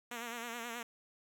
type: tone with vibrato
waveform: 5% pulse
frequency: 235.1 Hz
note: A#3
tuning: 15 cents sharp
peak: -29 dBFS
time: 0.11-0.83 s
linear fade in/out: 5 ms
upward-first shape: sine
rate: 9.4 Hz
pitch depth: 59 cents each way
effects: none